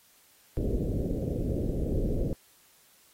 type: low-pass noise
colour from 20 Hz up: pink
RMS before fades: -29 dBFS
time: 0.57-2.33 s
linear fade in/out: 0 ms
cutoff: 540 Hz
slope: 48 dB/octave
effects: white hiss -61 dBFS RMS until 3.13 s + AAC 48 kbps